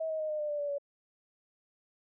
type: tone with pitch steps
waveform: sine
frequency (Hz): 642 / 631 / 620.1 / 609.5 / 599 / 588.7 / 578.6 / 568.7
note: E5 / D#5 / D#5 / D#5 / D5 / D5 / D5 / C#5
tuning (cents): -46 / +24 / -6 / -36 / +34 / +4 / -26 / +44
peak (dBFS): -31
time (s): 0-0.784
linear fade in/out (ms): 10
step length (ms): 98
effects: none